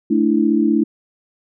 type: chord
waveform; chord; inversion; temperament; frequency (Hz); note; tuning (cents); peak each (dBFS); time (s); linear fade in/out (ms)
sine; A suspended fourth; none; equal; 220 / 293.7 / 329.6; A3 / D4 / E4; 0 / 0 / 0; -17; 0.1-0.84; 10
effects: none